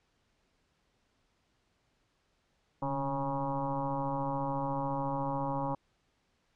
sine tone with frequency modulation, 551 Hz, C#5, 11 cents flat, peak -30 dBFS, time 2.82-5.75 s, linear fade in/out 5 ms, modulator 136 Hz, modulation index 3.7, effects pink hiss -74 dBFS RMS until 6.55 s + low-pass 6000 Hz 12 dB/octave

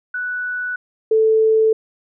sine tone pair in turn, 1481 / 440.3 Hz, F#6 / A4, +1 / +1 cents, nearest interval octave + major sixth, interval 2100 cents, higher first, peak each -21 / -11 dBFS, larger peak second, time 0.14-0.76 / 1.11-1.73 s, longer neither, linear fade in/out 5 ms, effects none

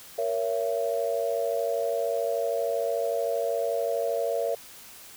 sine chord, A# diminished, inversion none, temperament just, 466.2 / 559.4 / 671.3 Hz, A#4 / C#5 / E5, 0 / +16 / +31 cents, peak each -29 dBFS, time 0.18-4.55 s, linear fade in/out 5 ms, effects white hiss -47 dBFS RMS until 5.16 s

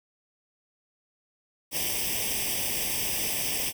white noise with comb filter, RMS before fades -29 dBFS, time 1.71-3.73 s, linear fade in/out 50 ms, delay 0.36 ms, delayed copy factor +0.9, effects none

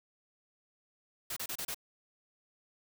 white noise bursts, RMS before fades -38 dBFS, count 5, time 1.3-1.745 s, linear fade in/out 5 ms, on 65 ms, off 30 ms, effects none

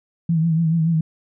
sine tone with vibrato, 163.3 Hz, E3, 16 cents flat, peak -15 dBFS, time 0.29-1.01 s, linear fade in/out 5 ms, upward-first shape triangle, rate 7 Hz, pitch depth 71 cents each way, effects none

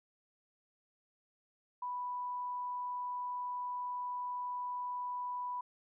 sine tone, 987.8 Hz, B5, in tune, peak -36 dBFS, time 1.82-5.61 s, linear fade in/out 5 ms, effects none

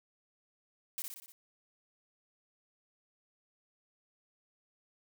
blue noise with echo, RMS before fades -38 dBFS, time 0.98-1.02 s, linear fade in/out 0 ms, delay 60 ms, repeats 5, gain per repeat -4 dB, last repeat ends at 1.32 s, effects none

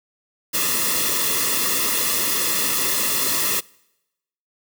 white noise with comb filter, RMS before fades -21 dBFS, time 0.53-3.61 s, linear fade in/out 20 ms, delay 1.3 ms, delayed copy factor -0.95, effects noise-tail reverb RT60 0.9 s tail -25 dB re dry

